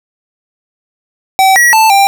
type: tone with pitch steps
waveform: square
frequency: 767 / 1921 / 882 / 791 Hz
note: G5 / B6 / A5 / G5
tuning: -38 / -48 / +4 / +15 cents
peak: -5 dBFS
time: 1.39-2.07 s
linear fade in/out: 0 ms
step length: 170 ms
effects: none

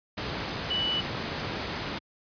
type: tone in noise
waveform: sine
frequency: 2960 Hz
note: F#7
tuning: in tune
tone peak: -26 dBFS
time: 0.7-1.01 s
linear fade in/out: 10 ms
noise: pink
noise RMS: -32 dBFS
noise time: 0.17-1.99 s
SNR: +3 dB
effects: high-pass 80 Hz 12 dB/octave + resampled to 11025 Hz

